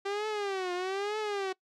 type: tone with vibrato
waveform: sawtooth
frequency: 392 Hz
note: G4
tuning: in tune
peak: -27 dBFS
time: 0.05-1.53 s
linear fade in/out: 10 ms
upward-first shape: triangle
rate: 1.1 Hz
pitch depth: 180 cents each way
effects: noise-tail reverb RT60 0.1 s tail -22 dB re dry + low-pass 5000 Hz 12 dB/octave